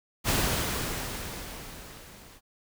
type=noise with level ramp; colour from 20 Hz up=pink; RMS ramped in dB=-24 to -52 dBFS; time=0.24-2.41 s; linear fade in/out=50 ms; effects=none